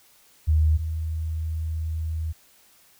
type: tone pair in turn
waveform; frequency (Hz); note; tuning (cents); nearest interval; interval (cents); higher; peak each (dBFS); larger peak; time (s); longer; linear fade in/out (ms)
sine; 77.78 / 79.78; D#2 / D#2; 0 / +44; unison; 44; second; -16 / -25; first; 0.47-0.78 / 0.78-2.33; second; 20
effects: white hiss -57 dBFS RMS until 2.99 s